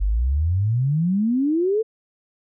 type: exponential sweep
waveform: sine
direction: up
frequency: 46.25 to 456.5 Hz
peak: -17 dBFS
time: 0-1.83 s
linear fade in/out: 20 ms
effects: none